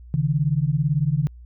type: beating tone pair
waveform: sine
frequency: 138.59 / 156.59 Hz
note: C#3 / D#3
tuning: 0 / +11 cents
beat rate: 18 Hz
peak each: -21 dBFS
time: 0.14-1.27 s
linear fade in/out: 0 ms
effects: added 60 Hz sine -40 dBFS peak until 1.45 s